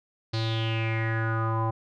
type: tone with low-pass filter sweep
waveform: square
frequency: 112.3 Hz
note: A2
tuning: 36 cents sharp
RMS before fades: -27 dBFS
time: 0.33-1.71 s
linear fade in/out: 10 ms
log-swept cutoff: 4400 to 910 Hz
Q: 6.2
effects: none